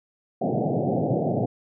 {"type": "band-pass noise", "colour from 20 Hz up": "pink", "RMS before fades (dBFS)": -24, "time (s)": [0.41, 1.46], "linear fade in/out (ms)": 10, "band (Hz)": [110, 770], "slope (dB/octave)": 96, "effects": []}